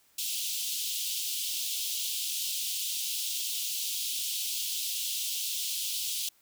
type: high-pass noise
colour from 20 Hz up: pink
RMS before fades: -33 dBFS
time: 0.18-6.29 s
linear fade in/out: 5 ms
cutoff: 2900 Hz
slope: 48 dB/octave
effects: white hiss -65 dBFS RMS until 6.41 s